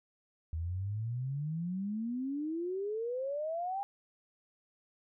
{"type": "exponential sweep", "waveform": "sine", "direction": "up", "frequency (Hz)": [78.4, 811], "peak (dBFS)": -33, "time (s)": [0.53, 3.83], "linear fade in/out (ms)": 0, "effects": []}